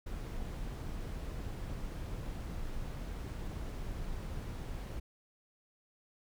brown noise, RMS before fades -40 dBFS, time 0.06-5 s, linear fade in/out 10 ms, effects none

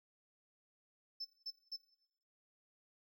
triangle tone bursts, 5274 Hz, E8, in tune, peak -38 dBFS, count 3, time 1.2-1.764 s, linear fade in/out 10 ms, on 48 ms, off 210 ms, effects noise-tail reverb RT60 0.8 s tail -19 dB re dry + tanh soft clip ceiling -37 dBFS

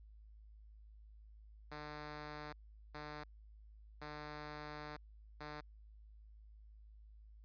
5% pulse tone bursts at uneven times, 150 Hz, D3, 37 cents sharp, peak -35 dBFS, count 4, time 1.71-2.53 / 2.94-3.24 / 4.01-4.97 / 5.4-5.61 s, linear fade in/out 10 ms, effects added 53 Hz sine -56 dBFS peak until 7.44 s + resampled to 11025 Hz

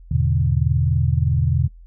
sine chord, E dominant seventh, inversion none, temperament equal, 82.41 / 103.83 / 123.47 / 146.83 Hz, E2 / G#2 / B2 / D3, 0 / 0 / 0 / 0 cents, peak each -20 / -25 / -20 / -21 dBFS, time 0.11-1.68 s, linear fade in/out 5 ms, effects noise-tail reverb RT60 0.1 s tail -22 dB re dry + added 42 Hz sine -40 dBFS peak until 1.86 s

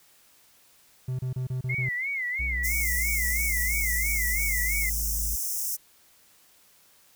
triangle tone bursts, 128.2 Hz, C3, 35 cents flat, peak -25 dBFS, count 6, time 1.08-1.89 s, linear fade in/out 5 ms, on 110 ms, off 30 ms
sine tone with vibrato, 2090 Hz, C7, 2 cents flat, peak -27 dBFS, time 1.69-4.9 s, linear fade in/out 10 ms, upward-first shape sine, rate 3 Hz, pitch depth 130 cents each way
triangle linear sweep, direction down, 62.4 to 51.8 Hz, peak -27 dBFS, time 2.39-5.36 s, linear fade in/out 10 ms
white high-pass noise, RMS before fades -30 dBFS, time 2.63-5.77 s, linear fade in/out 20 ms, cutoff 5300 Hz, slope 96 dB/octave
effects white hiss -59 dBFS RMS until 7.15 s

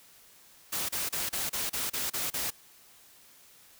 white noise bursts, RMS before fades -32 dBFS, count 9, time 0.72-2.506 s, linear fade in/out 10 ms, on 170 ms, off 32 ms, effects white hiss -57 dBFS RMS until 3.79 s

